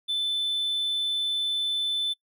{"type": "tone", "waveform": "triangle", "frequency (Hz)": 3520, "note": "A7", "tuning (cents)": 0, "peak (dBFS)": -22, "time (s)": [0.08, 2.14], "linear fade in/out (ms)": 20, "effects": ["noise-tail reverb RT60 0.1 s tail -26 dB re dry", "tanh soft clip ceiling -19 dBFS"]}